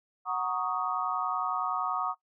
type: chord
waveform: sine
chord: D# minor seventh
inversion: first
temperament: equal with one note detuned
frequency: 740 / 932.3 / 1113.9 / 1244.5 Hz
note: F#5 / A#5 / C#6 / D#6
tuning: 0 / 0 / +8 / 0 cents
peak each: -34 / -36 / -33 / -32 dBFS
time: 0.25-2.15 s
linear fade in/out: 50 ms
effects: noise-tail reverb RT60 0.1 s tail -18 dB re dry